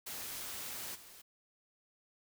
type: noise with level steps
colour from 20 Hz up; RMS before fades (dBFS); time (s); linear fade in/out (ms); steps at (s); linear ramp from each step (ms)
white; -43 / -55; 0.06-1.22; 10; 0.94; 20
effects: none